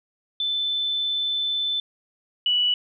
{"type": "tone pair in turn", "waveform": "sine", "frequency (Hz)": [3522, 2951], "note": ["A7", "F#7"], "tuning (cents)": [1, -5], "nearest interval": "minor third", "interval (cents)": 306, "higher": "first", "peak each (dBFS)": [-22, -18], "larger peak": "second", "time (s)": [[0.4, 1.8], [2.46, 2.74]], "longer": "first", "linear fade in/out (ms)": 2, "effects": []}